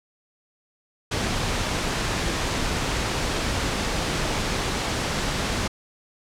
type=noise; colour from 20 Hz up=pink; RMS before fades=-25 dBFS; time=1.11-5.68 s; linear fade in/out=10 ms; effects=low-pass 7000 Hz 12 dB/octave